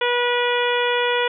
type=harmonic tone; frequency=485.9 Hz; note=B4; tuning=28 cents flat; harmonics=1 / 2 / 3 / 4 / 5 / 6 / 7; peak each=-21 / -24 / -26 / -27 / -28 / -29 / -29 dBFS; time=0.01-1.28 s; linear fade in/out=5 ms; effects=none